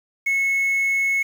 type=tone; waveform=sine; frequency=2191 Hz; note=C#7; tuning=21 cents flat; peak=-15 dBFS; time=0.26-1.23 s; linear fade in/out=10 ms; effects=tanh soft clip ceiling -17 dBFS + 7-bit